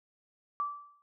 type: tone with exponential decay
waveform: sine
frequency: 1162 Hz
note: D6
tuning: 19 cents flat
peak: -27 dBFS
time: 0.6-1.02 s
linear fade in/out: 0 ms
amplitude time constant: 91 ms
effects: none